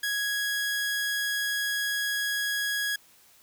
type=tone; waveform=sawtooth; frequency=1661.2 Hz; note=G#6; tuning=in tune; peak=-23 dBFS; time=0.03-2.96 s; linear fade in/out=5 ms; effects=white hiss -58 dBFS RMS until 3.42 s